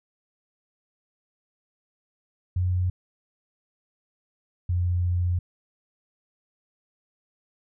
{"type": "tone pair in turn", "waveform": "sine", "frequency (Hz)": [90.6, 88.58], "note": ["F#2", "F2"], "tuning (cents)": [-36, 25], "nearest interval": "unison", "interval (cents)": 39, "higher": "first", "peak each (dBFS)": [-21, -21], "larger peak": "neither", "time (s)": [[2.56, 2.9], [4.69, 5.39]], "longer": "second", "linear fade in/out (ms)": 5, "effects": []}